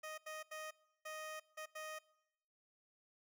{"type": "tone bursts at uneven times", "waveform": "15% pulse", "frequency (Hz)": 622.3, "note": "D#5", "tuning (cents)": 0, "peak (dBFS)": -39, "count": 6, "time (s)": [[0.03, 0.18], [0.26, 0.43], [0.51, 0.71], [1.05, 1.4], [1.57, 1.66], [1.75, 1.99]], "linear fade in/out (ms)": 10, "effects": ["noise-tail reverb RT60 0.9 s tail -22 dB re dry"]}